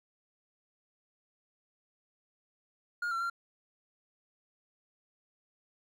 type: tone with pitch steps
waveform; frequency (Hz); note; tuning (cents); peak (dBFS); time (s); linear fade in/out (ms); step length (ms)
triangle; 1423 / 1356 / 1380; F6 / E6 / F6; +32 / +49 / -21; -29; 3.02-3.299; 5; 93
effects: none